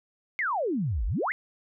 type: exponential two-way sweep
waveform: sine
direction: down then up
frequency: 2222 to 43.65 to 2222 Hz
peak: -25 dBFS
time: 0.39-1.32 s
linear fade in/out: 0 ms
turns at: 1.06 s
effects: none